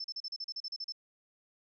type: tone bursts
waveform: sine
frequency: 5290 Hz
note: E8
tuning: 5 cents sharp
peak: -36 dBFS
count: 12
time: 0-0.923 s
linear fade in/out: 5 ms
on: 43 ms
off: 37 ms
effects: none